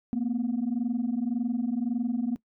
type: tone pair together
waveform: sine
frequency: 227.7 / 249.5 Hz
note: A#3 / B3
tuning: -40 / +18 cents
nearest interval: major second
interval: 158 cents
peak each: -27 dBFS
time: 0.13-2.36 s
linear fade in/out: 0 ms
effects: noise-tail reverb RT60 0.1 s tail -21 dB re dry + tanh soft clip ceiling -21 dBFS